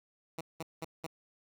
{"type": "tone bursts", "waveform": "10% pulse", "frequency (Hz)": 162.6, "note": "E3", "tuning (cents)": -23, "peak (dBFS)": -29, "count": 4, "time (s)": [0.38, 1.066], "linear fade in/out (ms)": 5, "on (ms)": 29, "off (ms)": 190, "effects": []}